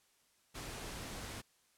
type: noise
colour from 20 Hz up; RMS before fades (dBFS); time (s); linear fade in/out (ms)
pink; -45; 0.54-1.42; 20
effects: white hiss -72 dBFS RMS until 1.77 s + low-pass 11000 Hz 12 dB/octave